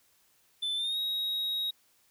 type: tone with pitch glide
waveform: triangle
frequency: 3520 to 3794 Hz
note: A7 to A#7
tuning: 0 to +30 cents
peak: -28 dBFS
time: 0.62-1.71 s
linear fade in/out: 10 ms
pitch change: +130 cents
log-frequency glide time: 0.76-0.98 s
effects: white hiss -67 dBFS RMS until 2.1 s